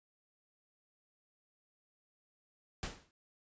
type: noise with exponential decay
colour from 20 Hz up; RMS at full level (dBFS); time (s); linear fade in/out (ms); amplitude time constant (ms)
pink; -37; 2.83-3.11; 1; 60
effects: resampled to 16000 Hz